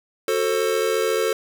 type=chord; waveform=square; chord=F# diminished; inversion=none; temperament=just; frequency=370 / 444 / 532.8 Hz; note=F#4 / A4 / C5; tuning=0 / +16 / +31 cents; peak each=-27 / -22 / -26 dBFS; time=0.28-1.33 s; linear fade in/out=2 ms; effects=none